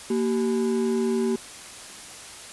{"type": "ring-modulated tone", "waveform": "triangle", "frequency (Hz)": 308.3, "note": "D#4", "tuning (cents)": -16, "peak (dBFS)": -16, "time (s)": [0.1, 1.36], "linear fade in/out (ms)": 5, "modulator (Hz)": 76.5, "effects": ["white hiss -41 dBFS RMS until 2.52 s", "resampled to 24000 Hz"]}